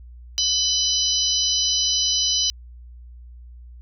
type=tone cluster; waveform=sine; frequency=3008 / 4015 / 4966 / 5880 Hz; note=F#7 / B7 / D#8 / F#8; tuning=+28 / +28 / -4 / -12 cents; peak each=-24 dBFS; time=0.38-2.5 s; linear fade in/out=0 ms; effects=added 60 Hz sine -39 dBFS peak until 3.81 s